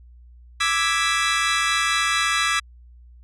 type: chord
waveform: 25% pulse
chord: E dominant seventh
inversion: third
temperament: equal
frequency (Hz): 1174.7 / 1318.5 / 1661.2 / 1975.5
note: D6 / E6 / G#6 / B6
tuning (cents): 0 / 0 / 0 / 0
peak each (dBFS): -21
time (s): 0.6-2.6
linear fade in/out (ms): 10
effects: added 60 Hz sine -44 dBFS peak until 3.23 s + resampled to 22050 Hz